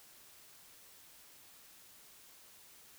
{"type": "silence", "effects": ["white hiss -59 dBFS RMS until 2.98 s"]}